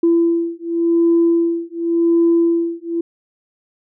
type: beating tone pair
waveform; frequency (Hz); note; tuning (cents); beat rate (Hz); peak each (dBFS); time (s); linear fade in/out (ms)
sine; 336.3 / 337.2; E4 / E4; +35 / +39; 0.9; -15; 0.03-3.01; 5
effects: tanh soft clip ceiling -6 dBFS